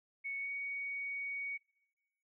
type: tone with pitch glide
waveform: sine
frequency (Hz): 2217 to 2240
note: C#7 to C#7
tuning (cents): 0 to +18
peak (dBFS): -37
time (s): 0.24-1.58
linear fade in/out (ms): 20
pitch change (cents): +18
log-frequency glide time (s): 0.38-0.5
effects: noise-tail reverb RT60 1.0 s tail -23 dB re dry